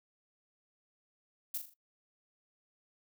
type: noise with echo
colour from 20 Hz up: violet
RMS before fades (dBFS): -36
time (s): 1.54-1.58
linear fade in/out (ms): 5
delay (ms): 40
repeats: 4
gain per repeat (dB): -7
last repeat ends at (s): 1.74
effects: noise-tail reverb RT60 0.1 s tail -18 dB re dry